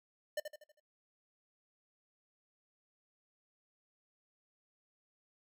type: tone with echo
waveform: square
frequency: 601 Hz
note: D5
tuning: 40 cents sharp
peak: -34 dBFS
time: 0.37-0.4 s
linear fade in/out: 5 ms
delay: 80 ms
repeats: 5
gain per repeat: -7 dB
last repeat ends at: 0.8 s
effects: noise-tail reverb RT60 0.1 s tail -21 dB re dry